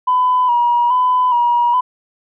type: tone with vibrato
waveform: sine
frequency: 980 Hz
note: B5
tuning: 14 cents flat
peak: -10 dBFS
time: 0.07-1.81 s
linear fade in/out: 10 ms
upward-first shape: square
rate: 1.2 Hz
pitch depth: 41 cents each way
effects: tanh soft clip ceiling -6 dBFS